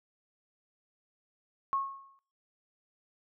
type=tone with exponential decay; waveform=sine; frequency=1092 Hz; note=C#6; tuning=26 cents flat; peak=-25 dBFS; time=1.73-2.19 s; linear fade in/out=0 ms; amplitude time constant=100 ms; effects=noise-tail reverb RT60 0.6 s tail -21 dB re dry